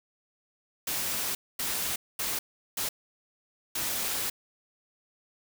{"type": "noise bursts at uneven times", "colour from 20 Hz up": "white", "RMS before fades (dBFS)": -31, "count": 5, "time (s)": [[0.87, 1.35], [1.59, 1.96], [2.19, 2.39], [2.77, 2.89], [3.75, 4.3]], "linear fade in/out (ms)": 5, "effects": []}